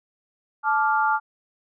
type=chord; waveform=sine; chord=D minor; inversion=second; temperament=equal with one note detuned; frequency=870.4 / 1174.7 / 1396.9 Hz; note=A5 / D6 / F6; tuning=-19 / 0 / 0 cents; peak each=-21 / -25 / -23 dBFS; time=0.63-1.2 s; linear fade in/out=50 ms; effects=none